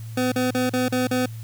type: tone bursts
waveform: 25% pulse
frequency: 252.9 Hz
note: B3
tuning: 41 cents sharp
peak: -16 dBFS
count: 6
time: 0.17-1.26 s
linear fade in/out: 5 ms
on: 150 ms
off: 38 ms
effects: added 112 Hz sine -32 dBFS peak until 1.43 s + white hiss -50 dBFS RMS until 1.43 s